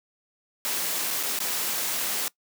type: noise with dropouts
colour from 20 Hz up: white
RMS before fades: -28 dBFS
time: 0.65-2.28 s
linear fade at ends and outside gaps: 0 ms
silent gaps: 1.105-1.109 / 1.229-1.234 / 1.389-1.403 s
effects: noise-tail reverb RT60 0.1 s tail -21 dB re dry + high-pass 200 Hz 12 dB/octave